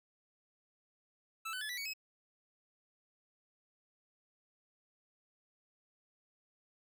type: tone with pitch steps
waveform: 25% pulse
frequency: 1318.5 / 1505.8 / 1719.8 / 1964.1 / 2243 / 2562 Hz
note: E6 / F#6 / A6 / B6 / C#7 / E7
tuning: 0 / +30 / -40 / -10 / +20 / -50 cents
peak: -35 dBFS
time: 1.45-1.936 s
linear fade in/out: 10 ms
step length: 81 ms
effects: none